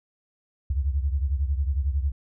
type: beating tone pair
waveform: sine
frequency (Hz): 67.4 / 78.4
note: C#2 / D#2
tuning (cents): -48 / +14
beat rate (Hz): 11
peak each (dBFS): -23 / -28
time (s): 0.7-2.12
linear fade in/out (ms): 5
effects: none